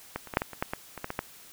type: clicks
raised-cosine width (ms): 0.5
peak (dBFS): -16 / -28 / -20 / -6 / -14 / -24 / -12 / -15 / -23 / -17 / -17 / -13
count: 12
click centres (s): 0.16 / 0.273 / 0.338 / 0.371 / 0.419 / 0.533 / 0.625 / 0.735 / 0.977 / 1.044 / 1.104 / 1.191
effects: white hiss -51 dBFS RMS until 1.52 s